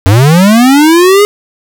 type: linear sweep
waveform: square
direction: up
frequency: 88.9 to 420 Hz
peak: -3 dBFS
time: 0.06-1.25 s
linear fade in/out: 0 ms
effects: none